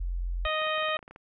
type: tone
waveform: sine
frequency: 43.78 Hz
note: F1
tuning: 5 cents sharp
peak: -28 dBFS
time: 0-0.47 s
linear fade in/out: 10 ms
type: harmonic tone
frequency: 622.3 Hz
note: D#5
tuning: in tune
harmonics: 1 / 2 / 3 / 4 / 5 / 6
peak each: -31 / -31 / -34 / -35 / -36 / -39 dBFS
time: 0.45-0.97 s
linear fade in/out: 2 ms
type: clicks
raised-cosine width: 0.5 ms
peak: -32 dBFS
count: 11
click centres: 0.618 / 0.67 / 0.779 / 0.824 / 0.886 / 0.96 / 0.991 / 1.028 / 1.079 / 1.11 / 1.161 s
effects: none